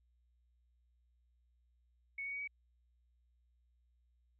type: tone with pitch steps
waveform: sine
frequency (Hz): 2217 / 2235 / 2253 / 2271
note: C#7 / C#7 / C#7 / C#7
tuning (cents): 0 / +14 / +28 / +41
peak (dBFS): -39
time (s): 2.18-2.476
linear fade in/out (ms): 5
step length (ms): 74
effects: added 60 Hz sine -70 dBFS peak until 4.39 s